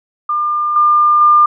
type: tone with level steps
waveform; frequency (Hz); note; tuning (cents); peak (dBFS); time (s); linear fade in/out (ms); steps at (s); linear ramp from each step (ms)
sine; 1200; D6; +37; -13 / -7 / -5; 0.29-1.46; 5; 0.76 / 1.21; 2
effects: none